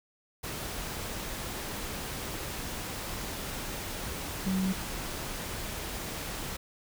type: tone in noise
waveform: sine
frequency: 188.9 Hz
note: F#3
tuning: 36 cents sharp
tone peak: -26 dBFS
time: 4.46-4.73 s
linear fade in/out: 10 ms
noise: pink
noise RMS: -37 dBFS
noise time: 0.43-6.57 s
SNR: +8 dB
effects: none